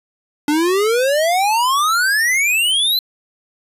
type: exponential sweep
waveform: square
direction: up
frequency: 288.8 to 4120 Hz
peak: -14 dBFS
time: 0.48-2.99 s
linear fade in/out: 2 ms
effects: resampled to 32000 Hz